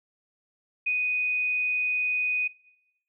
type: tone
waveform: sine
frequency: 2489 Hz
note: D#7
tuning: in tune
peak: -23 dBFS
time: 0.86-2.48 s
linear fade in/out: 10 ms
effects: noise-tail reverb RT60 0.9 s tail -20 dB re dry